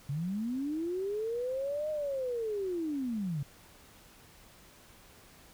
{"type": "linear two-way sweep", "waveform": "sine", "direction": "up then down", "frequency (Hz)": [133, 620, 133], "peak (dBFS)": -31, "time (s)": [0.09, 3.43], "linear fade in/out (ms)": 5, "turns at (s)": 1.9, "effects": ["pink hiss -57 dBFS RMS until 5.53 s"]}